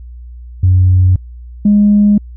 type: tone pair in turn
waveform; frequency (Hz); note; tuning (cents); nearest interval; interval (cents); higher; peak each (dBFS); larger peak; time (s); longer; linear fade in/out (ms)
sine; 91.9 / 206.3; F#2 / G#3; -11 / -11; octave + major second; 1400; second; -4; neither; 0.63-1.16 / 1.65-2.18; neither; 5
effects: tanh soft clip ceiling -1 dBFS + added 60 Hz sine -28 dBFS peak until 2.36 s